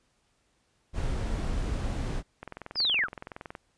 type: noise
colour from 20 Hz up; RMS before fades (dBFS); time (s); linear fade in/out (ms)
brown; -30; 0.93-2.23; 50
type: click train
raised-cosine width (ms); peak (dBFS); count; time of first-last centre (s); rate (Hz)
0.5; -24; 25; 2.43-3.551; 21.4
type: linear sweep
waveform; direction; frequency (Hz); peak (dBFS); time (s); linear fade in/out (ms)
sine; down; 5220 to 1100; -23; 2.75-3.08; 50
effects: pink hiss -71 dBFS RMS until 3.77 s + resampled to 22050 Hz